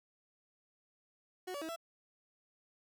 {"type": "tone with pitch steps", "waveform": "30% pulse", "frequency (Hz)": [367.4, 572, 320.9, 667], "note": ["F#4", "D5", "E4", "E5"], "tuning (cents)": [-12, -46, -46, 20], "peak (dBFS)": -37, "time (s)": [1.47, 1.762], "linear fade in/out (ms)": 10, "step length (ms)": 73, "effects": []}